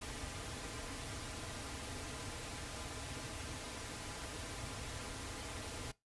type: noise with comb filter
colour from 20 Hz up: pink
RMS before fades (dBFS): -45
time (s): 0.01-5.92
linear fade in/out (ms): 10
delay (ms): 5.4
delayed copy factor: -0.55
effects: noise-tail reverb RT60 0.2 s tail -21 dB re dry + resampled to 24000 Hz